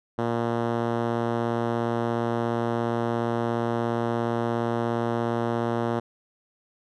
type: tone with band-pass filter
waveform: 5% pulse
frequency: 117.1 Hz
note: A#2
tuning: 8 cents sharp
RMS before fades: -26 dBFS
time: 0.18-6 s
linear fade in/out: 10 ms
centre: 240 Hz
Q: 0.51
effects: none